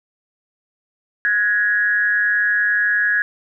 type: tone with amplitude modulation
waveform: sine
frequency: 1667 Hz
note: G#6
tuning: 6 cents sharp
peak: -11 dBFS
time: 1.25-3.22 s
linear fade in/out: 0 ms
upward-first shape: sine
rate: 209 Hz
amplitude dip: 75%
effects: none